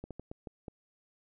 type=slowing click train; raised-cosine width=2 ms; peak=-28 dBFS; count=6; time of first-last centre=0.04-0.682 s; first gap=67 ms; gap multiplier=1.33; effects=none